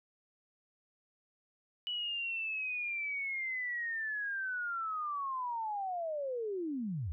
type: linear sweep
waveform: sine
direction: down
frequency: 2960 to 69 Hz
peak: -34 dBFS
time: 1.87-7.12 s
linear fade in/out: 0 ms
effects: none